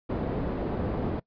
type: low-pass noise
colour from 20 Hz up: white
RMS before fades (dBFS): -30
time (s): 0.09-1.2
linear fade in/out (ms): 10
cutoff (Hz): 400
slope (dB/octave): 12
effects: noise-tail reverb RT60 0.1 s tail -22 dB re dry + resampled to 11025 Hz